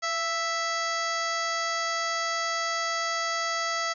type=harmonic tone with a mistuned harmonic; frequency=659.3 Hz; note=E5; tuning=in tune; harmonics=1 / 2 / 3 / 4 / 5 / 6 / 7 / 8 / 9 / 10; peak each=-34 / -30 / -32 / -45 / -40 / -44 / -36 / -40 / -44 / -39 dBFS; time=0.02-3.94 s; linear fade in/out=20 ms; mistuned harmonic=1; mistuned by=+35 cents; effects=none